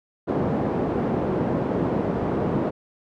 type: band-pass noise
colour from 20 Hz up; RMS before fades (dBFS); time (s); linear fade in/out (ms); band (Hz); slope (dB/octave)
pink; -24; 0.27-2.71; 20; 160 to 600; 12
effects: none